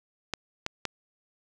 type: clicks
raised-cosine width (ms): 0.2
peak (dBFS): -12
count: 3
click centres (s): 0.337 / 0.664 / 0.853
effects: none